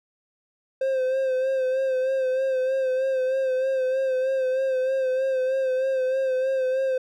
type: tone with vibrato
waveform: triangle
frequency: 523.3 Hz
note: C5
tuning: in tune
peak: -19 dBFS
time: 0.81-6.98 s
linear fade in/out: 5 ms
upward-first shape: sine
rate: 3.2 Hz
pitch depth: 37 cents each way
effects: none